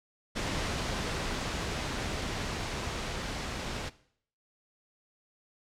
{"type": "noise with level ramp", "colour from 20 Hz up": "pink", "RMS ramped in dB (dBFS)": [-32, -36], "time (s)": [0.35, 3.9], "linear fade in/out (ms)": 20, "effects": ["noise-tail reverb RT60 0.6 s tail -18 dB re dry", "low-pass 6000 Hz 12 dB/octave"]}